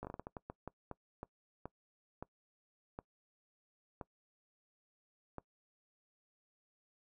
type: slowing click train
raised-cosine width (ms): 1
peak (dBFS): -29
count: 17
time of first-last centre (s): 0.03-5.383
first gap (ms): 17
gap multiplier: 1.34
effects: noise-tail reverb RT60 0.1 s tail -22 dB re dry